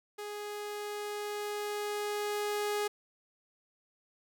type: tone with level ramp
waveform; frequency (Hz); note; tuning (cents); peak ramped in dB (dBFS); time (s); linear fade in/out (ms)
sawtooth; 415.3; G#4; 0; -35 to -26; 0.18-2.88; 10
effects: none